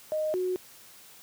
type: tone pair in turn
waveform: sine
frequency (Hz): 619 / 366.6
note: D#5 / F#4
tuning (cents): -9 / -16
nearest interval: major sixth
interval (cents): 907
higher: first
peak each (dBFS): -26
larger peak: neither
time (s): 0.12-0.34 / 0.34-0.56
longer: neither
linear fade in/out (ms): 0
effects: white hiss -52 dBFS RMS until 1.22 s + high-pass 80 Hz 12 dB/octave